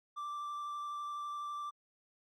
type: tone with vibrato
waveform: triangle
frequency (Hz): 1174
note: D6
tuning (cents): -1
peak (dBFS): -36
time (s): 0.16-1.71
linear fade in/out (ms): 20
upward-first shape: triangle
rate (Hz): 12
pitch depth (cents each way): 11
effects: MP3 64 kbps